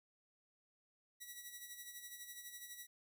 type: tone with tremolo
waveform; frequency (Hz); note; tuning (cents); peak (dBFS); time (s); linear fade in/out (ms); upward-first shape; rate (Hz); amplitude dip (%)
5% pulse; 1938; B6; -33; -37; 1.2-2.87; 20; sine; 12; 55
effects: none